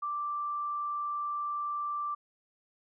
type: tone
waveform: sine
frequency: 1174.7 Hz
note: D6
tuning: in tune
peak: -31 dBFS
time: 0.02-2.15 s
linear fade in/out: 10 ms
effects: none